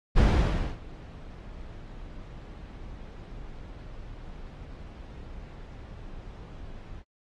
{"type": "noise with ADSR envelope", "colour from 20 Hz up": "brown", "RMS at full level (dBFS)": -18, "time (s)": [0.15, 7.04], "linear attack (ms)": 31, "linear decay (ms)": 590, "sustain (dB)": -24, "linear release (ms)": 52, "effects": ["low-pass 5000 Hz 12 dB/octave", "AAC 32 kbps"]}